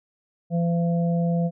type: harmonic tone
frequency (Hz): 170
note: F3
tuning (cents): -46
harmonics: 1 / 3 / 4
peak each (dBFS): -20 / -30 / -32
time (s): 0.5-1.51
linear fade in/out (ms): 50
effects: none